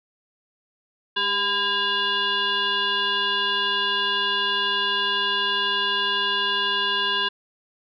sine tone with frequency modulation, 2229 Hz, C#7, 9 cents sharp, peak -20 dBFS, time 1.16-7.29 s, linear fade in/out 10 ms, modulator 610 Hz, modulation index 2.4, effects none

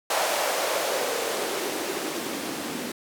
blue noise with band-pass filter sweep, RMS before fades -28 dBFS, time 0.1-2.92 s, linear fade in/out 5 ms, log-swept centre 690 to 240 Hz, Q 2.6, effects none

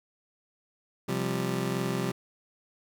25% pulse chord, C suspended fourth, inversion none, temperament just, 130.81 / 174.42 / 196.22 Hz, C3 / F3 / G3, 0 / -2 / +2 cents, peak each -29 dBFS, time 1.08-2.12 s, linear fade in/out 10 ms, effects none

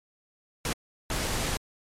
pink noise bursts at uneven times, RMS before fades -29 dBFS, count 2, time 0.65-0.73 / 1.1-1.57 s, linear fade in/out 2 ms, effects low-pass 11000 Hz 12 dB/octave + MP3 64 kbps

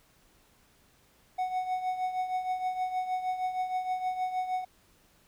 triangle tone with tremolo, 740 Hz, F#5, in tune, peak -24 dBFS, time 1.38-4.65 s, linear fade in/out 10 ms, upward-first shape triangle, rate 6.4 Hz, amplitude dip 70%, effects pink hiss -64 dBFS RMS until 5.27 s

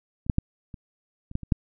clicks, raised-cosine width 5 ms, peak -29 / -7 / -9 / -26 / -28 / -14 / -25 / -7 dBFS, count 8, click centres 0.265 / 0.298 / 0.384 / 0.742 / 1.314 / 1.354 / 1.433 / 1.522 s, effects none

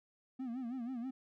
triangle tone with vibrato, 246.9 Hz, B3, in tune, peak -36 dBFS, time 0.39-1.11 s, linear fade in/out 10 ms, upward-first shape sine, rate 6.2 Hz, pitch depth 130 cents each way, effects none

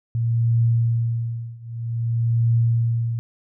sine tone with tremolo, 116.2 Hz, A#2, 5 cents flat, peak -14 dBFS, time 0.15-3.19 s, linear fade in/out 0 ms, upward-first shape triangle, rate 0.52 Hz, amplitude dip 95%, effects none

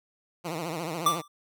10% pulse tone with vibrato, 164.81 Hz, E3, in tune, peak -23 dBFS, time 0.44-1.22 s, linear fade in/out 20 ms, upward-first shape triangle, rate 14 Hz, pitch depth 160 cents each way
square tone with exponential decay, 1174.7 Hz, D6, in tune, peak -17 dBFS, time 1.06-1.28 s, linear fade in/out 5 ms, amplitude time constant 47 ms
effects none

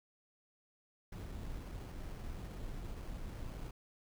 brown noise with sample-and-hold, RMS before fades -44 dBFS, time 1.12-3.71 s, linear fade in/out 5 ms, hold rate 3675 Hz, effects none

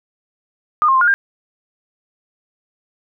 sine tone with pitch steps, 1219 / 1067 / 1048 / 1428 / 1600 Hz, D#6 / C6 / C6 / F6 / G6, -36 / +34 / +2 / +38 / +35 cents, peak -10 dBFS, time 0.82-1.14 s, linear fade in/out 0 ms, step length 64 ms, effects none

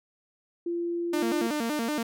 sine tone, 343.2 Hz, F4, 30 cents flat, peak -27 dBFS, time 0.66-1.47 s, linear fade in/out 5 ms
sawtooth tone with vibrato, 262.9 Hz, C4, 8 cents sharp, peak -23 dBFS, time 1.13-2.03 s, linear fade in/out 5 ms, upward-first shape square, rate 5.3 Hz, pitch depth 230 cents each way
effects none

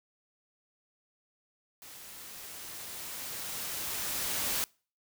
white noise with level ramp, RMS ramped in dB -49 to -31 dBFS, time 1.82-4.64 s, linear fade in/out 0 ms, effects noise-tail reverb RT60 0.4 s tail -26 dB re dry

